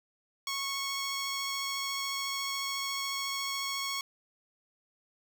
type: tone with vibrato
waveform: 10% pulse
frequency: 1102 Hz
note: C#6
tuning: 11 cents flat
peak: -24 dBFS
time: 0.47-4.01 s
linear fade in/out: 2 ms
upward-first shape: triangle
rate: 14 Hz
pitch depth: 11 cents each way
effects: none